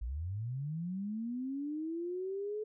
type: linear sweep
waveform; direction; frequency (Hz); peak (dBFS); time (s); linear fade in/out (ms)
sine; up; 52 to 432.9; -35; 0.01-2.64; 10
effects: none